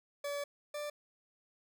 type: tone pair in turn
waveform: 40% pulse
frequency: 573 / 589.8 Hz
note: D5 / D5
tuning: -43 / +7 cents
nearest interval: minor second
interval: 50 cents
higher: second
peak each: -35 / -37 dBFS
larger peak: first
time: 0.24-0.44 / 0.74-0.9 s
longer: first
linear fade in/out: 5 ms
effects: none